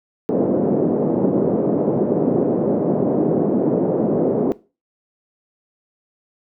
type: band-pass noise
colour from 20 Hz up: white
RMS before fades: -18 dBFS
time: 0.29-4.52 s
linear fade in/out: 0 ms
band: 160 to 490 Hz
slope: 24 dB/octave
effects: noise-tail reverb RT60 0.3 s tail -18 dB re dry